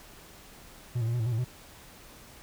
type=tone with pitch steps; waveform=triangle; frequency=121.6 / 112.6 / 117 / 122.2 / 111.1 / 123.5 / 111.7 / 124.9 Hz; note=B2 / A2 / A#2 / B2 / A2 / B2 / A2 / B2; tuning=-26 / +40 / +7 / -18 / +17 / 0 / +27 / +20 cents; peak=-24 dBFS; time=0.95-1.446 s; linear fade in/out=10 ms; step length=62 ms; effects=pink hiss -51 dBFS RMS until 2.42 s